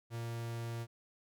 45% pulse tone, 116.54 Hz, A#2, in tune, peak -38 dBFS, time 0.1-0.87 s, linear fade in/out 50 ms, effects none

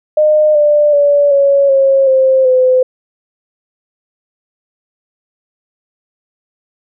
sine tone with pitch steps, 610 / 592.3 / 575.1 / 558.4 / 542.2 / 526.5 / 511.2 Hz, D#5 / D5 / D5 / C#5 / C#5 / C5 / C5, -34 / +15 / -36 / +13 / -38 / +11 / -40 cents, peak -6 dBFS, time 0.17-2.83 s, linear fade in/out 5 ms, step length 380 ms, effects none

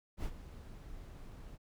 brown noise with ADSR envelope, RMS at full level -36 dBFS, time 0.17-1.58 s, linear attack 71 ms, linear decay 65 ms, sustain -13 dB, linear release 35 ms, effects none

